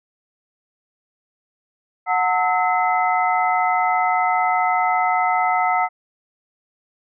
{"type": "tone cluster", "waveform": "sine", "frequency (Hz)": [734, 899, 1296, 2043], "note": ["F#5", "A5", "E6", "C7"], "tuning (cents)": [-14, 37, -30, -42], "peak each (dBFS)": [-19, -22, -22, -25], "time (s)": [2.06, 5.89], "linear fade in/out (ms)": 50, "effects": []}